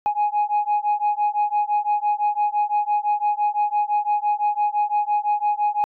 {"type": "beating tone pair", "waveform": "sine", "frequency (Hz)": [830, 835.9], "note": ["G#5", "G#5"], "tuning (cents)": [-1, 11], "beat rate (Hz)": 5.9, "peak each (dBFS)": -20, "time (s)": [0.06, 5.84], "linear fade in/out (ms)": 0, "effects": ["tanh soft clip ceiling -14 dBFS"]}